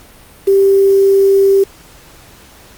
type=tone with quantisation; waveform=sine; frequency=392 Hz; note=G4; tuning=in tune; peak=-6 dBFS; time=0.47-1.64 s; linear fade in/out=10 ms; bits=5; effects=pink hiss -41 dBFS RMS until 2.77 s + Opus 48 kbps